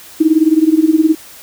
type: tone with tremolo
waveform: sine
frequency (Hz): 316.1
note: D#4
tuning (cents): +27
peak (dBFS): -4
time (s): 0.2-1.15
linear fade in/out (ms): 10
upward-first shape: sine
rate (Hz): 19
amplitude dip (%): 85
effects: white hiss -37 dBFS RMS until 1.42 s